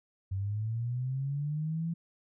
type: linear sweep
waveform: sine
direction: up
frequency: 94 to 169.1 Hz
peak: -30 dBFS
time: 0.31-1.94 s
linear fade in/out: 10 ms
effects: none